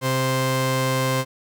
sawtooth tone pair together, 130.82 / 523.3 Hz, C3 / C5, 0 / 0 cents, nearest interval 2 octaves, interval 2400 cents, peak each -18 / -18 dBFS, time 0.01-1.25 s, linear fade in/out 50 ms, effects none

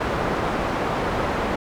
white low-pass noise, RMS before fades -24 dBFS, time 0-1.56 s, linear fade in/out 10 ms, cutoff 1000 Hz, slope 12 dB/octave, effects none

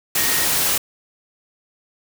sine tone in noise, 1864.7 Hz, A#6, in tune, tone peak -27 dBFS, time 0.17-0.45 s, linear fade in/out 5 ms, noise white, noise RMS -19 dBFS, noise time 0.15-0.78 s, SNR -11 dB, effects none

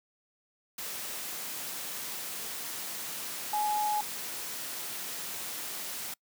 sine tone in noise, 841 Hz, G#5, 22 cents sharp, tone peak -27 dBFS, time 3.53-4.01 s, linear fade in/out 5 ms, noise white, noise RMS -38 dBFS, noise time 0.78-6.14 s, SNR +8 dB, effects noise-tail reverb RT60 0.1 s tail -26 dB re dry + high-pass 150 Hz 12 dB/octave

